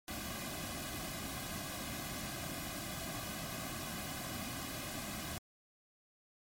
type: noise with comb filter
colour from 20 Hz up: pink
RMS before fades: -42 dBFS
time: 0.08-5.38 s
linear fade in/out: 0 ms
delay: 2.2 ms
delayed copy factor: -0.8
effects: MP3 64 kbps